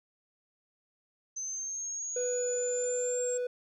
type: linear sweep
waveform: sine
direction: up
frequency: 6150 to 7550 Hz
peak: -34 dBFS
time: 1.36-3.38 s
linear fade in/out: 10 ms
type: tone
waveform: triangle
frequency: 493.9 Hz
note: B4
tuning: in tune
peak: -28 dBFS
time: 2.16-3.47 s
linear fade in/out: 5 ms
effects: none